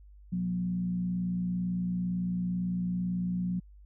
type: tone with frequency modulation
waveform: sine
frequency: 180.3 Hz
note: F#3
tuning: 45 cents flat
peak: -28 dBFS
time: 0.32-3.6 s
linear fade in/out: 10 ms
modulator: 57.9 Hz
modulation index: 0.45
effects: added 50 Hz sine -50 dBFS peak until 3.85 s